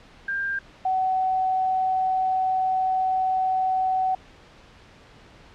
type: tone pair in turn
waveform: sine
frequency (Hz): 1594 / 752.3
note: G6 / F#5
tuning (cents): +28 / +29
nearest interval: octave + minor second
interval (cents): 1299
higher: first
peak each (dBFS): -24 / -20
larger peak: second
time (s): 0.28-0.59 / 0.85-4.15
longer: second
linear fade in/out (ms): 5
effects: pink hiss -50 dBFS RMS until 5.54 s + low-pass 4000 Hz 12 dB/octave